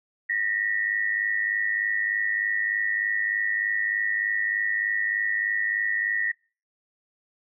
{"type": "tone pair together", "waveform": "sine", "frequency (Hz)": [1835.7, 1939], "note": ["A#6", "B6"], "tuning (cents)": [-27, -32], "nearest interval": "minor second", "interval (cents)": 95, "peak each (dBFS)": -26, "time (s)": [0.29, 6.32], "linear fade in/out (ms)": 10, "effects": ["noise-tail reverb RT60 0.4 s tail -26 dB re dry"]}